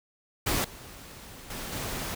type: noise with level steps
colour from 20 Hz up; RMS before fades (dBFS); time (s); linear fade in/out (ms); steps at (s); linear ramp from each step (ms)
pink; -27 / -46 / -37 / -34; 0.46-2.15; 10; 0.64 / 1.5 / 1.72; 5
effects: none